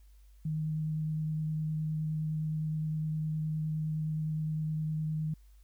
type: tone with vibrato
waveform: sine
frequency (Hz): 155.56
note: D#3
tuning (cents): 0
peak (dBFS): -30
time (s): 0.45-5.34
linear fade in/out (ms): 5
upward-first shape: sine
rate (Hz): 9.7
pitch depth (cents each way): 10
effects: added 50 Hz sine -54 dBFS peak until 5.63 s + white hiss -72 dBFS RMS until 5.63 s